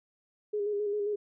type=tone with vibrato; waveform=sine; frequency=412.7 Hz; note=G#4; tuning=11 cents flat; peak=-28 dBFS; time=0.53-1.16 s; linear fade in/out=10 ms; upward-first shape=square; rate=7.5 Hz; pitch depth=29 cents each way; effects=none